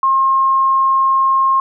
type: tone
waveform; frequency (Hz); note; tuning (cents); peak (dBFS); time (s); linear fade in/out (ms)
sine; 1070; C6; +38; -10; 0.03-1.6; 2
effects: none